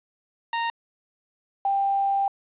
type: tone pair in turn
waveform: sawtooth / sine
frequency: 927 / 790.4 Hz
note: A#5 / G5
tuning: -10 / +14 cents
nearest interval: minor third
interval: 276 cents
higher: first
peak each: -20 dBFS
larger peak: neither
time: 0.53-0.7 / 1.65-2.28 s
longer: second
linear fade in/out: 2 ms
effects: resampled to 8000 Hz + 9-bit